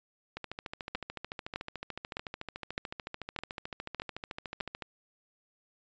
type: two click trains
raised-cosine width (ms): 0.3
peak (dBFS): -17 / -22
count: 7 / 62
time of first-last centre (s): 0.95-4.609 / 0.37-4.823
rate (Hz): 1.64 / 13.7
effects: resampled to 16000 Hz